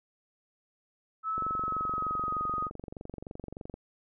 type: tone with pitch glide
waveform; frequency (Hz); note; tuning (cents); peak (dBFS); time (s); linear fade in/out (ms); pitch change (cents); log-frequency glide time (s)
sine; 1301 to 1248.7; E6 to D#6; -23 to +6; -29; 1.23-2.7; 50; -71; 1.41-2.44
type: click train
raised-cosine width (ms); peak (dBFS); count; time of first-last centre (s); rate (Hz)
2; -27; 56; 1.38-3.741; 23.3
effects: none